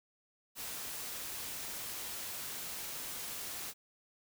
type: noise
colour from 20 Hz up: white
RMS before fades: -42 dBFS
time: 0.55-3.74 s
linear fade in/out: 50 ms
effects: none